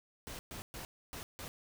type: noise bursts at uneven times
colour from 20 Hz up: pink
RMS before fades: -45 dBFS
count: 5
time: 0.27-0.39 / 0.51-0.62 / 0.74-0.85 / 1.13-1.23 / 1.39-1.48 s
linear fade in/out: 0 ms
effects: none